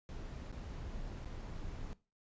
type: noise with dropouts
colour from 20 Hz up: brown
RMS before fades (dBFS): -44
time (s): 0.09-1.93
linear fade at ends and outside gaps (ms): 0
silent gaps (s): 0.516-0.526 / 1.246-1.257
effects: noise-tail reverb RT60 0.3 s tail -19 dB re dry + resampled to 16000 Hz